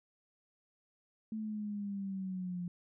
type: linear sweep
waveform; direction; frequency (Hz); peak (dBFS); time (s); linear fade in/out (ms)
sine; down; 220 to 174.61; -36; 1.32-2.68; 2
effects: none